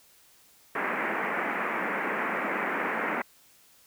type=band-pass noise; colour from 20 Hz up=white; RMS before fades=-30 dBFS; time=0.75-3.22 s; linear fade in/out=5 ms; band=180 to 2200 Hz; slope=48 dB/octave; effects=white hiss -59 dBFS RMS until 3.86 s